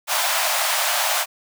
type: high-pass noise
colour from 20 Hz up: pink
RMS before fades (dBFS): -21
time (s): 0.07-1.26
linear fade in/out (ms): 50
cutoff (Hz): 580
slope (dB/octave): 96
effects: none